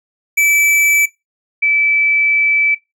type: tone pair in turn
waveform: square / sine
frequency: 2311 / 2311 Hz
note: D7 / D7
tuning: -28 / -28 cents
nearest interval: unison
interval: 0 cents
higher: neither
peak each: -10 dBFS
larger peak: neither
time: 0.37-1.06 / 1.62-2.75 s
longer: second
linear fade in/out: 10 ms
effects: noise-tail reverb RT60 0.2 s tail -19 dB re dry